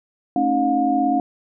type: tone cluster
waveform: sine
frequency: 224.6 / 275.8 / 312.6 / 714 Hz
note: A3 / C#4 / D#4 / F5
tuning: +36 / -9 / +8 / +38 cents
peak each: -27 / -20 / -25 / -19 dBFS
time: 0.36-1.2 s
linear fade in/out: 2 ms
effects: none

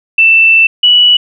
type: tone pair in turn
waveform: sine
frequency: 2664 / 2945 Hz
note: E7 / F#7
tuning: +18 / -9 cents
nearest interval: major second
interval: 173 cents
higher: second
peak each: -3 dBFS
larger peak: neither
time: 0.18-0.67 / 0.83-1.17 s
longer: first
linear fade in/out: 5 ms
effects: none

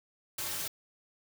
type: noise with comb filter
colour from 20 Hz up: white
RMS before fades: -36 dBFS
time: 0.38-0.68 s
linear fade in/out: 5 ms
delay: 4.1 ms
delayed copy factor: -1
effects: none

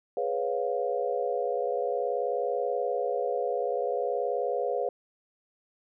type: chord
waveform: sine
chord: C# dominant seventh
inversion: second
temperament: equal with one note detuned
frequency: 415.3 / 493.9 / 554.4 / 704.5 Hz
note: G#4 / B4 / C#5 / E#5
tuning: 0 / 0 / 0 / +15 cents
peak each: -33 / -30 / -32 / -33 dBFS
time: 0.17-4.89 s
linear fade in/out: 2 ms
effects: none

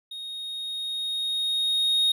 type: tone with level ramp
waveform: triangle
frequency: 3729 Hz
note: A#7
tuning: in tune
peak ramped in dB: -33 to -17 dBFS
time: 0.11-2.12 s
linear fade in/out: 5 ms
effects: none

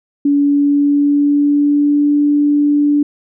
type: tone with pitch glide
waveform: sine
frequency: 285.4 to 291.6 Hz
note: D4 to D4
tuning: -49 to -12 cents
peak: -9 dBFS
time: 0.25-3.03 s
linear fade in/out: 5 ms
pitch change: +37 cents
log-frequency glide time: 0.39-2.15 s
effects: none

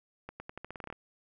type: accelerating click train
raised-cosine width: 0.5 ms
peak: -26 dBFS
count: 12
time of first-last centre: 0.29-0.926 s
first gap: 110 ms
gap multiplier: 0.86
effects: none

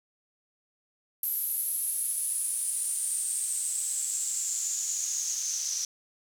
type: noise with band-pass filter sweep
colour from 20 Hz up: white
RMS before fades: -31 dBFS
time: 1.23-5.85 s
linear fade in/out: 2 ms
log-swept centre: 12000 to 5900 Hz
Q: 8.9
effects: none

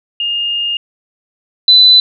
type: tone pair in turn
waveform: sine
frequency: 2830 / 4002 Hz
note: F7 / B7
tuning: +22 / +22 cents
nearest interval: tritone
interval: 600 cents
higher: second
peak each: -14 / -3 dBFS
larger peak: second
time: 0.2-0.77 / 1.68-2 s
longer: first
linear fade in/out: 2 ms
effects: none

